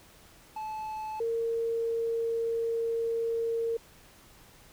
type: tone pair in turn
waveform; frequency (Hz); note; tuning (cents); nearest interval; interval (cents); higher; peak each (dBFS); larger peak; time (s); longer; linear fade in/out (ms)
triangle / sine; 867 / 459.3; A5 / A#4; -26 / -26; major seventh; 1100; first; -32 / -27; second; 0.56-1.2 / 1.2-3.77; second; 5
effects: pink hiss -56 dBFS RMS until 4.72 s